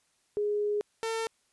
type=tone pair in turn; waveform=sine / sawtooth; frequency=415.3 / 450.7 Hz; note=G#4 / A4; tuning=0 / +42 cents; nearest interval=minor second; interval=142 cents; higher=second; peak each=-26 dBFS; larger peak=neither; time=0.37-0.81 / 1.03-1.27 s; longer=first; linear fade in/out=0 ms; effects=white hiss -71 dBFS RMS until 1.52 s + resampled to 24000 Hz